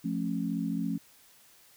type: chord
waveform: sine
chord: F augmented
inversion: none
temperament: just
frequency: 174.61 / 218.3 / 272.8 Hz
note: F3 / A3 / C#4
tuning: 0 / -13 / -28 cents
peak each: -33 dBFS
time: 0.04-0.98 s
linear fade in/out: 10 ms
effects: white hiss -59 dBFS RMS until 1.76 s